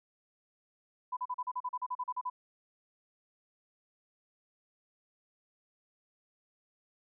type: tone bursts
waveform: sine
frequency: 998 Hz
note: B5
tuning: 18 cents sharp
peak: -32 dBFS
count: 14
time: 1.12-2.3 s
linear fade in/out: 10 ms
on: 49 ms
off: 38 ms
effects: none